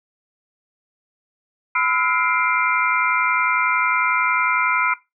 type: tone cluster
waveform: sine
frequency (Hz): 1004 / 1305 / 1416 / 2097 / 2366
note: B5 / E6 / F6 / C7 / D7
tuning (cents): +28 / -18 / +23 / +3 / +12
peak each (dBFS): -23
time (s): 1.75-4.94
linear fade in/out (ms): 5
effects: noise-tail reverb RT60 0.2 s tail -18 dB re dry